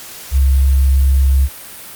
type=tone; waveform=sine; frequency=67.5 Hz; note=C#2; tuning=45 cents flat; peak=-8 dBFS; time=0.31-1.49 s; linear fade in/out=50 ms; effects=white hiss -33 dBFS RMS until 1.95 s + Opus 48 kbps